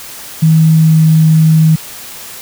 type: tone with pitch glide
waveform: sine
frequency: 159.6 to 158.68 Hz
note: D#3 to D#3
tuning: +44 to +34 cents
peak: -4 dBFS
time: 0.42-1.76 s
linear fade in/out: 10 ms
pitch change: -10 cents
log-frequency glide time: 0.79-1.03 s
effects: white hiss -29 dBFS RMS until 2.41 s